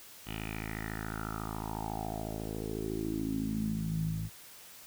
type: tone with low-pass filter sweep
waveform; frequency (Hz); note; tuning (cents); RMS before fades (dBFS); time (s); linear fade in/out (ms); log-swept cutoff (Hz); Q
10% pulse; 54; A1; -32; -36; 0.25-4.3; 50; 3000 to 130; 5.6
effects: white hiss -52 dBFS RMS until 4.86 s